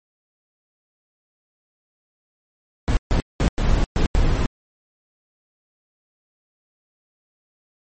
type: noise bursts at uneven times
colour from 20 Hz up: brown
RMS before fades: -17 dBFS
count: 6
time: 2.88-2.97 / 3.11-3.2 / 3.4-3.48 / 3.58-3.84 / 3.96-4.06 / 4.15-4.46 s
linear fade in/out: 0 ms
effects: MP3 32 kbps